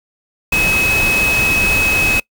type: tone in noise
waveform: sine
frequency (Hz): 2559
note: D#7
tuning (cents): +48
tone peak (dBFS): -13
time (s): 0.52-2.2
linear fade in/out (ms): 5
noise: pink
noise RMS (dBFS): -20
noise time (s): 0.52-2.2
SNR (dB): +4
effects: noise-tail reverb RT60 0.1 s tail -24 dB re dry